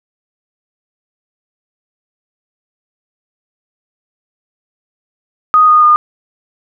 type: tone with pitch steps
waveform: sine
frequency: 1244.5 / 1230.9 / 1217.5 Hz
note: D#6 / D#6 / D#6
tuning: 0 / -19 / -38 cents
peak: -4 dBFS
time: 5.54-5.96 s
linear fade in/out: 0 ms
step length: 140 ms
effects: none